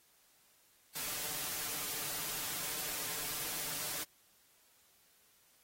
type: noise with comb filter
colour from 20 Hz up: white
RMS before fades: -39 dBFS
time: 0.95-4.04 s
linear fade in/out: 10 ms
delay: 6.7 ms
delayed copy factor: +0.6
effects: white hiss -68 dBFS RMS until 5.63 s + AAC 48 kbps